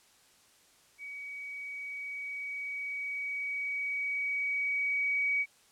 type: tone with level ramp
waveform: sine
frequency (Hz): 2264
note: C#7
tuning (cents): +36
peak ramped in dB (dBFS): -40 to -26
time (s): 0.98-5.46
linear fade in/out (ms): 50
effects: white hiss -63 dBFS RMS until 5.71 s + low-pass 10000 Hz 12 dB/octave